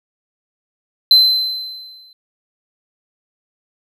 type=tone with exponential decay; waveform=triangle; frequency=4068 Hz; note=C8; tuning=50 cents flat; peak=-3 dBFS; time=1.11-2.13 s; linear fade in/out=2 ms; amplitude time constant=220 ms; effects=none